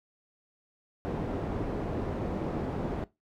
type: low-pass noise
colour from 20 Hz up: white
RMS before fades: -33 dBFS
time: 1.05-3.04 s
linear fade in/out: 0 ms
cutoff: 430 Hz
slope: 12 dB/octave
effects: noise-tail reverb RT60 0.2 s tail -19 dB re dry